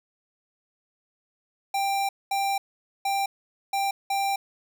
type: tone bursts at uneven times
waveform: square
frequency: 789 Hz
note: G5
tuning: 11 cents sharp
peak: -24 dBFS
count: 5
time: 1.74-2.09 / 2.31-2.58 / 3.05-3.26 / 3.73-3.91 / 4.1-4.36 s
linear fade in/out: 5 ms
effects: none